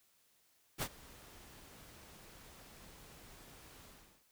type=noise with ADSR envelope; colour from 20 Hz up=pink; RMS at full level=-35 dBFS; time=0.78-4.25 s; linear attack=42 ms; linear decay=58 ms; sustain=-22 dB; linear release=400 ms; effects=white hiss -72 dBFS RMS until 4.31 s